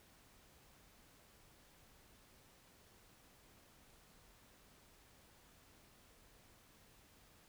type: silence
effects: pink hiss -66 dBFS RMS until 7.48 s